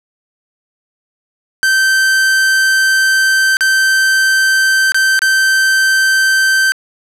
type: tone with dropouts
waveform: 45% pulse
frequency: 1553 Hz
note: G6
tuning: 17 cents flat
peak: -9 dBFS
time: 1.63-6.72 s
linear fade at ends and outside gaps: 0 ms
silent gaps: 3.569-3.608 / 4.92-4.945 / 5.191-5.219 s
effects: low-pass 11000 Hz 12 dB/octave